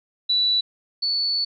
sine tone pair in turn, 3951 / 4454 Hz, B7 / C#8, 0 / +7 cents, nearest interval major second, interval 207 cents, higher second, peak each -17 / -20 dBFS, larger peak first, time 0.29-0.61 / 1.02-1.45 s, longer second, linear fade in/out 10 ms, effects none

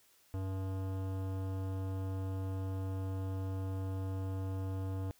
sine tone with hard clipping, 95.3 Hz, G2, 48 cents flat, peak -37 dBFS, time 0.34-5.11 s, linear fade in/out 0 ms, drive 17 dB, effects white hiss -67 dBFS RMS until 5.19 s

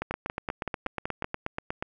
two click trains, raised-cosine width 0.5 ms, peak -15 / -15 dBFS, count 16 / 7, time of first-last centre 0.02-1.825 / 0.11-1.244 s, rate 8.31 / 5.29 Hz, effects none

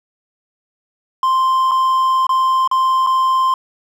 triangle tone with dropouts, 1046 Hz, C6, 1 cent flat, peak -10 dBFS, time 1.23-3.54 s, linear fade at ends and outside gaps 2 ms, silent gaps 1.712-1.716 / 2.268-2.292 / 2.676-2.713 / 3.065-3.07 s, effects none

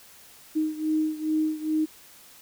sine beating tone pair, 310.5 / 312.9 Hz, D#4 / D#4, -3 / +10 cents, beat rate 2.4 Hz, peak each -25 / -28 dBFS, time 0.55-1.86 s, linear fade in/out 20 ms, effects white hiss -51 dBFS RMS until 2.41 s

